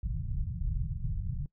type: low-pass noise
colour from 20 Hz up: pink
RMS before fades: -33 dBFS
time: 0.03-1.46 s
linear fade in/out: 2 ms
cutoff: 160 Hz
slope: 48 dB/octave
effects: noise-tail reverb RT60 0.1 s tail -21 dB re dry